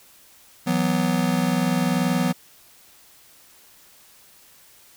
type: chord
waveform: square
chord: E suspended second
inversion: none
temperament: just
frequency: 164.81 / 185.42 / 247.2 Hz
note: E3 / F#3 / B3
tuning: 0 / +4 / +2 cents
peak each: -26 / -24 / -24 dBFS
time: 0.66-2.33 s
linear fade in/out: 20 ms
effects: white hiss -52 dBFS RMS until 4.96 s

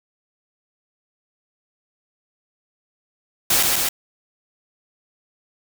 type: noise with echo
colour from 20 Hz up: white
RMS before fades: -17 dBFS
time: 3.5-3.63 s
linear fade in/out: 5 ms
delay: 130 ms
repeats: 2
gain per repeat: -2 dB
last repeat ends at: 3.89 s
effects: none

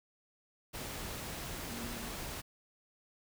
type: tone in noise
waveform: sine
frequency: 234.8 Hz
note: A#3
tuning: 13 cents sharp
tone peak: -45 dBFS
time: 1.67-2.1 s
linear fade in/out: 20 ms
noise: pink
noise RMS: -42 dBFS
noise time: 0.73-2.42 s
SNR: -6 dB
effects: none

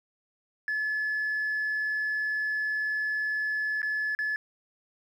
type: tone with dropouts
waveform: sine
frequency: 1719 Hz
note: A6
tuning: 41 cents flat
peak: -25 dBFS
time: 0.68-4.36 s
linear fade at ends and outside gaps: 1 ms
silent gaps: 3.818-3.829 / 4.15-4.189 s
effects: tanh soft clip ceiling -24 dBFS + 10-bit

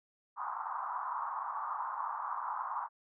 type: band-pass noise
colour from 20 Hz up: pink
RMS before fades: -38 dBFS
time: 0.36-2.89 s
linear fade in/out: 50 ms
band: 890 to 1200 Hz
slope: 48 dB/octave
effects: none

